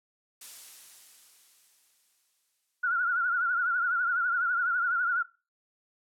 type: noise with exponential decay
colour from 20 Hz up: blue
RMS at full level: -41 dBFS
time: 0.41-3.22 s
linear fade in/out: 5 ms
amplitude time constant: 610 ms
type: tone with vibrato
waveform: sine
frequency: 1423 Hz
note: F6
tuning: 32 cents sharp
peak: -24 dBFS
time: 2.83-5.23 s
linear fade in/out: 10 ms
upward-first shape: triangle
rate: 12 Hz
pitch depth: 100 cents each way
effects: noise-tail reverb RT60 0.3 s tail -20 dB re dry + low-pass 11000 Hz 12 dB/octave